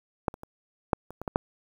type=clicks; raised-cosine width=1 ms; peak=-10 / -27 / -27 / -7 / -27 / -22 / -16 / -8 dBFS; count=8; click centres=0.282 / 0.341 / 0.434 / 0.932 / 1.106 / 1.216 / 1.278 / 1.359 s; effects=8-bit